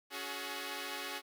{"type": "tone cluster", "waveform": "5% pulse", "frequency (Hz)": [280.3, 368.9, 422.8], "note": ["C#4", "F#4", "G#4"], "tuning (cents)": [19, -5, 31], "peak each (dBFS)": [-33, -32, -32], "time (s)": [0.1, 1.22], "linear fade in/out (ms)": 50, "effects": []}